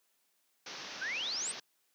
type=low-pass noise; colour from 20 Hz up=white; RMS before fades=-45 dBFS; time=0.66-1.6 s; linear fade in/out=5 ms; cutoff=6100 Hz; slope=96 dB/octave
type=exponential sweep; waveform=sine; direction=up; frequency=1461 to 8870 Hz; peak=-34 dBFS; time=1.01-1.52 s; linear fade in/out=10 ms
effects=white hiss -75 dBFS RMS until 1.94 s + high-pass 200 Hz 12 dB/octave